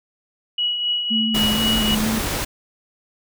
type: tone with tremolo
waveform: sine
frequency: 2919 Hz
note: F#7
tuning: 24 cents flat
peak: -17 dBFS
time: 0.58-1.95 s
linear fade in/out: 5 ms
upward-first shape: triangle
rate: 3.8 Hz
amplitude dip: 50%
type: tone with vibrato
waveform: sine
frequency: 217.8 Hz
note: A3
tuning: 17 cents flat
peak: -20 dBFS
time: 1.1-2.2 s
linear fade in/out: 20 ms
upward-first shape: square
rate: 2.1 Hz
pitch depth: 29 cents each way
type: noise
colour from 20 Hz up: pink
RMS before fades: -24 dBFS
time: 1.34-2.45 s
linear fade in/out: 10 ms
effects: none